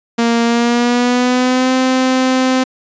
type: tone with pitch glide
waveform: sawtooth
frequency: 233.1 to 258.6 Hz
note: A#3 to C4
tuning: 0 to -20 cents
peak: -7 dBFS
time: 0.18-2.64 s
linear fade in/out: 10 ms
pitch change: +180 cents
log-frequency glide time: 0.44-1.73 s
effects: resampled to 16000 Hz